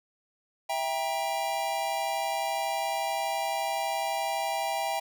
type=chord; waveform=square; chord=E diminished; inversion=none; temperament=just; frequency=659.3 / 791.1 / 949.3 Hz; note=E5 / G5 / Bb5; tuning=0 / +16 / +31 cents; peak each=-34 / -31 / -36 dBFS; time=0.69-5 s; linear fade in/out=10 ms; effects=none